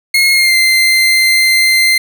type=tone with pitch glide; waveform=30% pulse; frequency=2157 to 2081 Hz; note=C#7 to C7; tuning=-48 to -10 cents; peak=-5 dBFS; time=0.14-1.98 s; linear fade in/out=5 ms; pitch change=-62 cents; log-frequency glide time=0.33-0.56 s; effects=none